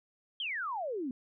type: exponential sweep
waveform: sine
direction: down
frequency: 3300 to 239.8 Hz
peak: -33 dBFS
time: 0.4-1.11 s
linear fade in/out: 2 ms
effects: none